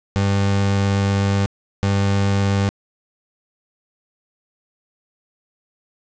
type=tone bursts at uneven times; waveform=30% pulse; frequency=99.1 Hz; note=G2; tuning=19 cents sharp; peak=-13 dBFS; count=2; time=0.16-1.46 / 1.83-2.69 s; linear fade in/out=0 ms; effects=resampled to 16000 Hz + 7-bit